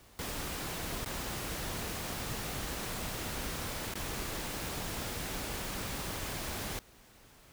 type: noise with dropouts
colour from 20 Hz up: pink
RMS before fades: -38 dBFS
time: 0.19-6.79 s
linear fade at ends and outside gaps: 0 ms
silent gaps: 1.046-1.06 / 3.938-3.955 s
effects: pink hiss -59 dBFS RMS until 7.52 s